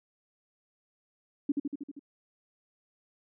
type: tone with echo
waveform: sine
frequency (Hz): 284.9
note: C#4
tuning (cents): +48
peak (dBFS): -23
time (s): 1.49-1.52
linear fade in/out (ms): 5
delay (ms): 79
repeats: 6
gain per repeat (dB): -3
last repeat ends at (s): 1.994
effects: none